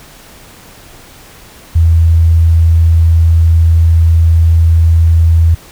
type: tone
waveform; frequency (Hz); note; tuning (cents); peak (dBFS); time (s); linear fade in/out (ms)
sine; 82.41; E2; 0; -4; 1.75-5.55; 10
effects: pink hiss -37 dBFS RMS until 5.71 s